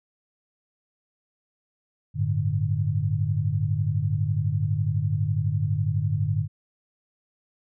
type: chord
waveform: sine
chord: G suspended second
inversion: none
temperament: equal with one note detuned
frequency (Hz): 98 / 110 / 148.11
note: G2 / A2 / D3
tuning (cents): 0 / 0 / +15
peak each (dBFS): -26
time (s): 2.14-6.48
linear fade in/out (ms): 50
effects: none